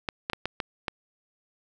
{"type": "clicks", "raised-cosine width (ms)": 0.3, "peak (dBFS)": -12, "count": 6, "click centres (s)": [0.088, 0.299, 0.333, 0.456, 0.602, 0.882], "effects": ["8-bit"]}